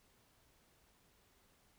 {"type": "silence", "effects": ["pink hiss -71 dBFS RMS until 1.78 s"]}